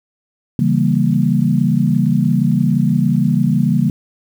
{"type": "chord", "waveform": "sine", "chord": "C# diminished seventh", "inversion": "none", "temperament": "equal", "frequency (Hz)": [138.59, 164.81, 196, 233.1], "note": ["C#3", "E3", "G3", "Bb3"], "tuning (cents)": [0, 0, 0, 0], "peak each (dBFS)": -17, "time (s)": [0.59, 3.9], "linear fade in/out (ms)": 2, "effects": ["7-bit"]}